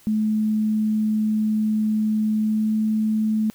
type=tone with pitch glide; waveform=sine; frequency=215.4 to 216.9 Hz; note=A3 to A3; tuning=-37 to -25 cents; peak=-18 dBFS; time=0.07-3.5 s; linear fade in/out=0 ms; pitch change=+12 cents; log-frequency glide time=2.37-2.77 s; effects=white hiss -53 dBFS RMS until 3.54 s